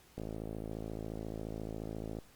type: click train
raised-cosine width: 2 ms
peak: -27 dBFS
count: 110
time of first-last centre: 0.18-2.187 s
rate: 54.3 Hz
effects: pink hiss -62 dBFS RMS until 2.35 s + Opus 48 kbps